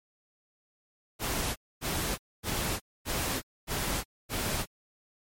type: noise bursts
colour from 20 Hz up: pink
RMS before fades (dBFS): -31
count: 6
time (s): 1.19-4.66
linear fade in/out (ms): 50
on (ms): 370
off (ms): 250
effects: MP3 64 kbps